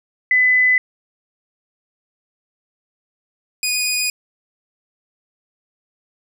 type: tone pair in turn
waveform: sine / 15% pulse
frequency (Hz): 2007 / 2473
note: B6 / D#7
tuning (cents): +27 / -11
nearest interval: major third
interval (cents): 362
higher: second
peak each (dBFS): -11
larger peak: neither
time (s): 0.31-0.78 / 3.63-4.1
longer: neither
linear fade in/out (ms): 2
effects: none